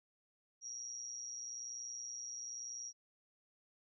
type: tone with amplitude modulation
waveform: sine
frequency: 5690 Hz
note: F8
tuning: 31 cents sharp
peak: -40 dBFS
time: 0.61-2.93 s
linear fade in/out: 50 ms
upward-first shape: sine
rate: 121 Hz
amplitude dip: 65%
effects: none